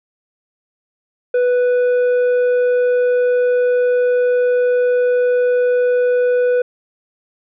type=tone with tanh clipping; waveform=sine; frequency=493.9 Hz; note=B4; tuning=in tune; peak=-13 dBFS; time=1.34-6.62 s; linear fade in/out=5 ms; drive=6 dB; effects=none